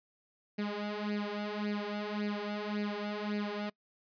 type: tone with flanger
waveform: sawtooth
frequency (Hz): 207.7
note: G#3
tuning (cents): 0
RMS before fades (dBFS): -36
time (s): 0.58-3.7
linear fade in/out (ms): 10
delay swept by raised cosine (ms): 0.43 to 3.43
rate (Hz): 1.8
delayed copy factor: +0.8
effects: noise-tail reverb RT60 0.1 s tail -25 dB re dry + resampled to 11025 Hz